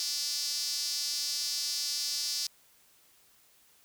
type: tone with high-pass filter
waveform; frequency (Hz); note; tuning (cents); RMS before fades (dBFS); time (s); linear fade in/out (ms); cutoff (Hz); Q
sawtooth; 291.7; D4; -12; -33; 0-2.47; 2; 5000; 4.5
effects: white hiss -63 dBFS RMS until 3.84 s